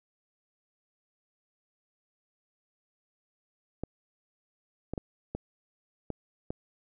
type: clicks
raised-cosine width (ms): 2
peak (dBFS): -20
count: 6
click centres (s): 3.836 / 4.936 / 4.978 / 5.35 / 6.103 / 6.505
effects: none